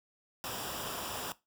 pink noise with comb filter, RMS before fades -39 dBFS, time 0.44-1.32 s, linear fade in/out 0 ms, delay 0.47 ms, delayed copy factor -0.65, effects noise-tail reverb RT60 0.2 s tail -17 dB re dry + high-pass 60 Hz 12 dB/octave

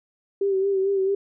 sine tone with vibrato, 389.4 Hz, G4, 12 cents flat, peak -19 dBFS, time 0.41-1.15 s, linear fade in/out 5 ms, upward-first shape sine, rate 4.5 Hz, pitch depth 42 cents each way, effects none

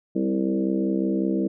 harmonic tone with a mistuned harmonic, 65.41 Hz, C2, in tune, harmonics 3 / 4 / 5 / 6 / 7 / 8 / 9, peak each -25 / -28 / -25 / -37 / -31 / -38 / -37 dBFS, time 0.15-1.48 s, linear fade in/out 10 ms, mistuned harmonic 5, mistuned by +19 cents, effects none

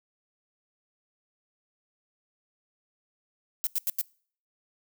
violet noise bursts, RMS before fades -27 dBFS, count 4, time 3.64-4.013 s, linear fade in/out 0 ms, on 28 ms, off 87 ms, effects noise-tail reverb RT60 0.5 s tail -25 dB re dry

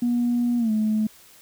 sine tone with pitch glide, 240.8 to 215.8 Hz, B3 to A3, -44 to -33 cents, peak -18 dBFS, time 0.02-1.07 s, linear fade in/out 5 ms, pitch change -189 cents, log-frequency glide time 0.58-0.71 s, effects tanh soft clip ceiling -15 dBFS + white hiss -51 dBFS RMS until 1.41 s

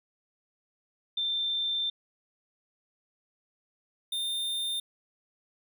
sine / square tone pair in turn, 3572 / 3620 Hz, A7 / A7, +25 / +48 cents, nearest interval unison, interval 23 cents, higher second, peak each -27 / -30 dBFS, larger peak first, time 1.17-1.9 / 4.12-4.8 s, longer first, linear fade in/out 5 ms, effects none

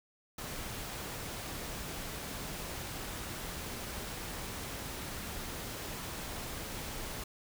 pink noise, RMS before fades -41 dBFS, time 0.38-7.24 s, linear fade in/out 5 ms, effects none

